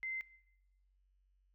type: tone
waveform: sine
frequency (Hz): 2073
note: C7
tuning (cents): -17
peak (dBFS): -38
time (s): 0.03-0.21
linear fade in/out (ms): 0
effects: noise-tail reverb RT60 0.9 s tail -20 dB re dry + added 47 Hz sine -70 dBFS peak until 1.54 s